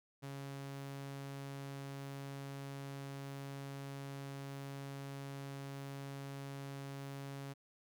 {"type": "tone", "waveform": "sawtooth", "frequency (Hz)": 138.4, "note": "C#3", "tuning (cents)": -2, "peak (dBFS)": -40, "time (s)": [0.22, 7.54], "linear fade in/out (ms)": 20, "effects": []}